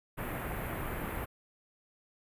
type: band-stop noise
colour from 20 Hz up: pink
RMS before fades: -37 dBFS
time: 0.17-1.26 s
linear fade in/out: 20 ms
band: 2300 to 13000 Hz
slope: 24 dB/octave
effects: resampled to 32000 Hz